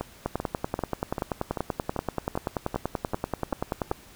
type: two click trains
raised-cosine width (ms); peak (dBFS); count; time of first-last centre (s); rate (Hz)
1; -12 / -15; 39 / 11; 0.26-3.914 / 0.01-3.916; 10.4 / 2.56
effects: pink hiss -51 dBFS RMS until 4.15 s